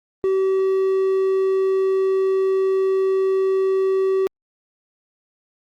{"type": "tone", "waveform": "triangle", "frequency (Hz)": 382.7, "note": "G4", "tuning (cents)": -42, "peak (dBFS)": -14, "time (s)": [0.24, 4.27], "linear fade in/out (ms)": 0, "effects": ["Opus 24 kbps"]}